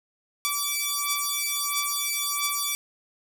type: beating tone pair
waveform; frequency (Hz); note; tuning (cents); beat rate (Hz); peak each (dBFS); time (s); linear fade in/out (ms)
5% pulse; 1155 / 1156.5; D6 / D6; -29 / -27; 1.5; -16; 0.45-2.75; 0
effects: none